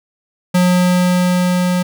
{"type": "tone with level ramp", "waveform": "square", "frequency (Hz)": 180, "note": "F#3", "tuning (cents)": -47, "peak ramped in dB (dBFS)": [-10, -14], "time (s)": [0.54, 1.83], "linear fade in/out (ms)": 10, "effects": []}